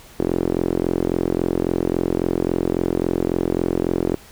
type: tone with band-pass filter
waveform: sawtooth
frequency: 43.65 Hz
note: F1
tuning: in tune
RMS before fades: -21 dBFS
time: 0.19-4.15 s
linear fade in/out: 0 ms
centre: 360 Hz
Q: 2.7
effects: pink hiss -45 dBFS RMS until 4.31 s